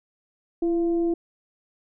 sine tone with frequency modulation, 337.4 Hz, E4, 40 cents sharp, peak -20 dBFS, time 0.62-1.14 s, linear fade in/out 5 ms, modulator 352 Hz, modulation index 0.3, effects none

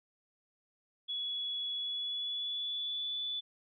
sine tone with pitch glide, 3383 to 3472 Hz, G#7 to A7, +31 to -24 cents, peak -34 dBFS, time 1.08-3.41 s, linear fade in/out 20 ms, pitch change +45 cents, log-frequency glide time 1.74-3.2 s, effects none

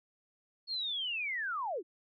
sine linear sweep, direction down, 4375 to 293.7 Hz, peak -33 dBFS, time 0.67-1.83 s, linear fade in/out 50 ms, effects none

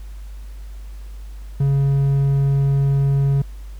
triangle tone, 138.59 Hz, C#3, in tune, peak -12 dBFS, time 1.6-3.42 s, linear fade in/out 5 ms, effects added 50 Hz sine -31 dBFS peak until 3.79 s + pink hiss -52 dBFS RMS until 3.79 s

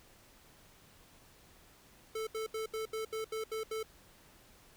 square tone bursts, 440 Hz, A4, in tune, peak -36 dBFS, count 9, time 2.15-3.83 s, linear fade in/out 5 ms, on 120 ms, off 75 ms, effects pink hiss -61 dBFS RMS until 4.76 s

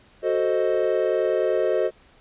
triangle chord, F# diminished seventh, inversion none, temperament equal, 370 / 440 / 523.3 / 622.3 Hz, F#4 / A4 / C5 / Eb5, 0 / 0 / 0 / 0 cents, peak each -23 dBFS, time 0.22-1.91 s, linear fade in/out 50 ms, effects pink hiss -55 dBFS RMS until 2.2 s + resampled to 8000 Hz

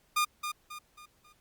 sawtooth tone with echo, 1215 Hz, D#6, 42 cents flat, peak -21 dBFS, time 0.16-0.25 s, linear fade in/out 10 ms, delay 270 ms, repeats 4, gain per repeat -8 dB, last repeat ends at 1.33 s, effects pink hiss -68 dBFS RMS until 1.4 s + Opus 48 kbps

